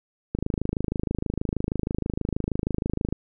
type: click train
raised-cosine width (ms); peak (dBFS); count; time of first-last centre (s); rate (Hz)
3; -12; 74; 0.35-3.126; 26.3
effects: none